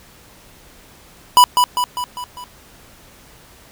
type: tone with echo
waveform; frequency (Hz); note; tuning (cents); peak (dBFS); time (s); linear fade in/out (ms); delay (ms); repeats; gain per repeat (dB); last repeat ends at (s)
square; 987.8; B5; 0; -6; 1.37-1.44; 0; 200; 5; -5; 2.44
effects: pink hiss -46 dBFS RMS until 3.71 s